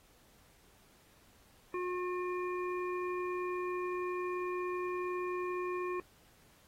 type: harmonic tone with a mistuned harmonic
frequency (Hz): 360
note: F#4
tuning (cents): -47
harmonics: 1 / 3 / 5 / 7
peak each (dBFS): -35 / -40 / -50 / -47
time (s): 1.74-6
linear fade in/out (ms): 2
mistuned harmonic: 7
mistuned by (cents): -71
effects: pink hiss -65 dBFS RMS until 6.67 s + AAC 48 kbps